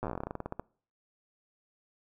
slowing click train, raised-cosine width 1 ms, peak -21 dBFS, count 20, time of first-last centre 0.03-0.596 s, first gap 8 ms, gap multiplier 1.13, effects noise-tail reverb RT60 0.5 s tail -25 dB re dry

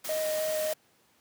white noise, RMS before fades -37 dBFS, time 0.04-0.74 s, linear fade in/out 10 ms
triangle tone with vibrato, 622.3 Hz, D#5, in tune, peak -26 dBFS, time 0.09-0.73 s, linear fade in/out 2 ms, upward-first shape square, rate 3.3 Hz, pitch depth 8 cents each way
effects pink hiss -65 dBFS RMS until 1.2 s + high-pass 150 Hz 12 dB/octave

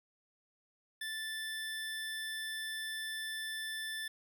25% pulse tone, 1760 Hz, A6, in tune, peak -34 dBFS, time 1.01-4.08 s, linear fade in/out 5 ms, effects none

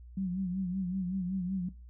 sine tone with vibrato, 185 Hz, F#3, in tune, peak -30 dBFS, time 0.17-1.69 s, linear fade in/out 5 ms, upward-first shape sine, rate 5.3 Hz, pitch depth 79 cents each way, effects noise-tail reverb RT60 0.3 s tail -20 dB re dry + added 60 Hz sine -47 dBFS peak until 1.89 s

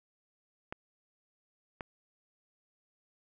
clicks, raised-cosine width 0.5 ms, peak -23 dBFS, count 2, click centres 0.725 / 1.808 s, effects none

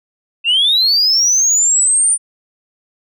sine linear sweep, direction up, 2661 to 9270 Hz, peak -8 dBFS, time 0.44-2.18 s, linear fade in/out 50 ms, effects tanh soft clip ceiling -7 dBFS

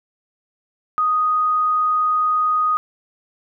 sine tone, 1244.5 Hz, D#6, in tune, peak -15 dBFS, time 0.98-2.77 s, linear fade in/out 0 ms, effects none

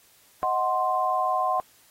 sine chord, C diminished, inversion first, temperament equal with one note detuned, 626.9 / 740 / 1046.5 Hz, Eb5 / Gb5 / C6, +13 / 0 / 0 cents, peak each -30 / -25 / -25 dBFS, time 0.43-1.6 s, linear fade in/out 0 ms, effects white hiss -58 dBFS RMS until 1.9 s + AAC 48 kbps

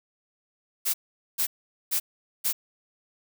blue noise bursts, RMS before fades -25 dBFS, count 4, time 0.85-2.53 s, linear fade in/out 20 ms, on 90 ms, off 440 ms, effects none

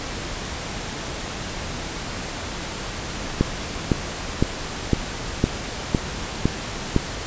click train, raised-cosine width 3 ms, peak -3 dBFS, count 8, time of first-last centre 3.41-6.963 s, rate 1.97 Hz, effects pink hiss -30 dBFS RMS until 7.26 s + resampled to 16000 Hz

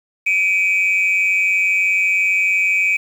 sine tone pair together, 2309 / 2497 Hz, D7 / D#7, -30 / +6 cents, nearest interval minor second, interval 136 cents, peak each -15 dBFS, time 0.26-2.97 s, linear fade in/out 10 ms, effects tanh soft clip ceiling -9 dBFS + 7-bit

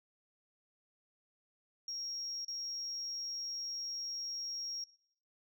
sine tone with dropouts, 5590 Hz, F8, 1 cent sharp, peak -37 dBFS, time 1.88-4.84 s, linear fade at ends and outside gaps 2 ms, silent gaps 2.448-2.481 s, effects noise-tail reverb RT60 0.7 s tail -20 dB re dry + tanh soft clip ceiling -34 dBFS

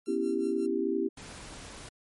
5% pulse tone with tremolo, 1365 Hz, F6, 40 cents flat, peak -39 dBFS, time 0.06-0.66 s, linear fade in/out 0 ms, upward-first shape sine, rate 5.6 Hz, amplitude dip 85%
sine chord, C# half-diminished seventh, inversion third, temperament equal, 246.9 / 277.2 / 329.6 / 392 Hz, B3 / C#4 / E4 / G4, 0 / 0 / 0 / 0 cents, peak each -34 / -34 / -31 / -30 dBFS, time 0.07-1.09 s, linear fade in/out 20 ms
pink noise, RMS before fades -45 dBFS, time 1.17-1.89 s, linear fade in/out 5 ms
effects MP3 48 kbps

